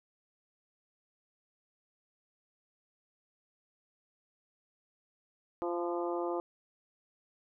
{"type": "harmonic tone with a mistuned harmonic", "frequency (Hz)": 173.3, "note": "F3", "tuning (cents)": -13, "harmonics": [2, 3, 4, 5, 6, 7], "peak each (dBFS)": [-34, -38, -40, -42, -44, -45], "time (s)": [5.62, 6.4], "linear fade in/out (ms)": 0, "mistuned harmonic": 6, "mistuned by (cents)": -20, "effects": []}